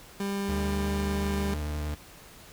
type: tone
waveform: 30% pulse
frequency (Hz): 198.8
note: G3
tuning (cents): +25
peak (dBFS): -26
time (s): 0.2-1.54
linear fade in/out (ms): 2
type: tone with vibrato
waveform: 40% pulse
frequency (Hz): 75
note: D2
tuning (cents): +37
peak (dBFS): -29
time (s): 0.48-1.95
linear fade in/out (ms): 10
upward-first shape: square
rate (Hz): 11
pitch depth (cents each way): 13
effects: pink hiss -50 dBFS RMS until 2.52 s